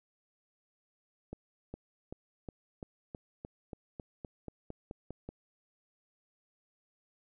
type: accelerating click train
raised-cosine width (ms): 2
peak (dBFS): -28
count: 15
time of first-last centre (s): 1.33-5.29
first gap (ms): 410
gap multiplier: 0.94
effects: none